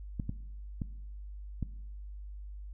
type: clicks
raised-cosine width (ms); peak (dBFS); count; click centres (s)
5; -21; 4; 0.198 / 0.294 / 0.818 / 1.627
effects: noise-tail reverb RT60 0.9 s tail -18 dB re dry + added 50 Hz sine -41 dBFS peak until 2.73 s